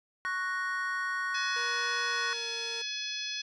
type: chord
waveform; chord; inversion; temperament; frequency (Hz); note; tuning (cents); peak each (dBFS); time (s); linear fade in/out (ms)
triangle; F# major; second; equal; 1108.7 / 1480 / 1864.7; C#6 / F#6 / A#6; 0 / 0 / 0; -34 / -32 / -33; 0.25-2.33; 0
type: harmonic tone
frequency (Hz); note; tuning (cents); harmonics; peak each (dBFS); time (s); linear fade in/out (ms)
847; G#5; +34; 2 / 3 / 4 / 5 / 6 / 7; -44 / -40 / -38 / -41 / -40 / -44; 1.34-3.42; 10
type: tone with pitch glide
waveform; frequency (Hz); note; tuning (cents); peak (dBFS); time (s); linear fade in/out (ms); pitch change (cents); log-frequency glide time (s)
sawtooth; 476.1 to 461.2; A#4 to A#4; +37 to -19; -38; 1.56-2.82; 5; -56; 2.03-2.49
effects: resampled to 24000 Hz